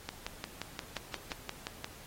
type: click train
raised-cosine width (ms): 0.2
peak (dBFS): -18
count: 11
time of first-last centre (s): 0.09-1.844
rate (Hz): 5.7
effects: pink hiss -52 dBFS RMS until 2.06 s + AAC 48 kbps